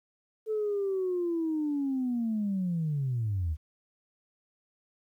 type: linear sweep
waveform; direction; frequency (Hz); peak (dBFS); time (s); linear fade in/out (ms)
sine; down; 440 to 72.5; -26; 0.46-3.57; 50
effects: tanh soft clip ceiling -23 dBFS + 11-bit